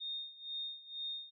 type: tone with tremolo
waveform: sine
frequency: 3678 Hz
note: A#7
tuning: 24 cents flat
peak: -37 dBFS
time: 0-1.31 s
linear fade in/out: 20 ms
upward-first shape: sine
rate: 2.1 Hz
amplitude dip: 85%
effects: none